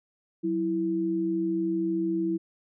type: tone pair together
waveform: sine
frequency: 185.73 / 329.6 Hz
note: F#3 / E4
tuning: +7 / 0 cents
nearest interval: minor seventh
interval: 993 cents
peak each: -32 / -25 dBFS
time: 0.43-2.38 s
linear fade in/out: 20 ms
effects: none

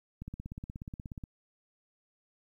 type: click train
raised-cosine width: 5 ms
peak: -28 dBFS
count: 18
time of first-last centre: 0.22-1.238 s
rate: 16.7 Hz
effects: 11-bit

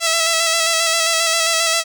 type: tone with vibrato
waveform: 5% pulse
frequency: 659.3 Hz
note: E5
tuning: in tune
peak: -3 dBFS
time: 0-1.84 s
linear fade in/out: 50 ms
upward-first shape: square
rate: 7.5 Hz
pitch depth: 24 cents each way
effects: none

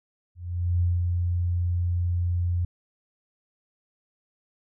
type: tone with ADSR envelope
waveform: sine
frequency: 87.7 Hz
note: F2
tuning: 8 cents sharp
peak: -19 dBFS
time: 0.35-2.65 s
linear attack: 460 ms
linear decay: 200 ms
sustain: -3 dB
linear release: 4 ms
effects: none

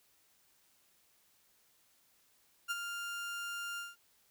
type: tone with ADSR envelope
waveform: 30% pulse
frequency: 1400 Hz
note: F6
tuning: 4 cents sharp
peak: -29 dBFS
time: 2.68-3.96 s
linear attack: 29 ms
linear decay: 29 ms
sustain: -7 dB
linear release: 180 ms
effects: white hiss -70 dBFS RMS until 4.3 s

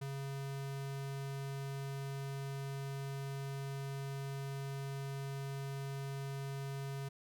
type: tone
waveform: square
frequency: 137.6 Hz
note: C#3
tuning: 12 cents flat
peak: -40 dBFS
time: 0.01-7.09 s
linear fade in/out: 10 ms
effects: none

